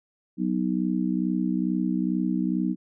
harmonic tone, 62.3 Hz, B1, 16 cents sharp, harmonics 3 / 4 / 5, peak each -26 / -27 / -28 dBFS, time 0.37-2.76 s, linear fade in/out 50 ms, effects none

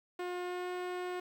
sawtooth tone with pitch glide, 357.9 to 360.6 Hz, F4 to F#4, +42 to -45 cents, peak -32 dBFS, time 0.19-1.2 s, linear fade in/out 5 ms, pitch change +13 cents, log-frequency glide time 0.44-0.66 s, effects low-pass 3000 Hz 12 dB/octave + 10-bit

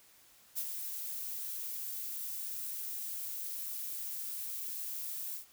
violet noise with ADSR envelope, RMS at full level -34 dBFS, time 0.55-5.46 s, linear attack 34 ms, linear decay 58 ms, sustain -6 dB, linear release 120 ms, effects white hiss -62 dBFS RMS until 5.52 s

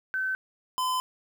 sine / square tone pair in turn, 1531 / 1019.3 Hz, G6 / C6, -41 / -46 cents, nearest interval perfect fifth, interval 705 cents, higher first, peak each -26 dBFS, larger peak neither, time 0.14-0.35 / 0.78-1 s, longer second, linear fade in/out 0 ms, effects 10-bit

